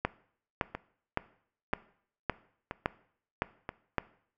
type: two click trains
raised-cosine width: 0.5 ms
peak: -12 / -20 dBFS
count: 8 / 4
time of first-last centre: 0.05-3.983 / 0.75-3.691 s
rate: 1.78 / 1.02 Hz
effects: noise-tail reverb RT60 0.6 s tail -19 dB re dry